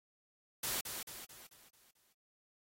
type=noise with echo; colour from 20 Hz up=white; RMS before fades=-37 dBFS; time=0.63-0.81 s; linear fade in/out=5 ms; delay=220 ms; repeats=6; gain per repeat=-6 dB; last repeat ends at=2.13 s; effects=AAC 48 kbps